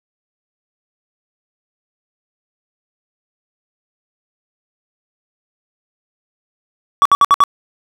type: tone bursts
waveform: triangle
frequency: 1139 Hz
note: C#6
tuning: 47 cents sharp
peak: -4 dBFS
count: 5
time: 7.02-7.438 s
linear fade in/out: 0 ms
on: 34 ms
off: 62 ms
effects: none